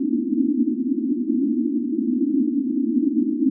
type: band-pass noise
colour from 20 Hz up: pink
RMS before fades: -21 dBFS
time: 0-3.5 s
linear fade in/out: 5 ms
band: 230 to 320 Hz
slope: 96 dB/octave
effects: none